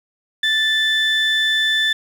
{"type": "tone pair together", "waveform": "sine", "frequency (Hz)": [1760, 3520], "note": ["A6", "A7"], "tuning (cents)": [0, 0], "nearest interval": "octave", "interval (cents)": 1200, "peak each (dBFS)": -16, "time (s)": [0.43, 1.93], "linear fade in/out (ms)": 5, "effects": ["tanh soft clip ceiling -11 dBFS", "7-bit"]}